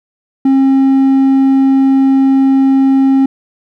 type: tone with hard clipping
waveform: sine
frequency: 268.9 Hz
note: C4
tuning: 47 cents sharp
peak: -7 dBFS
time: 0.45-3.26 s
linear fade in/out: 5 ms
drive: 3 dB
effects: none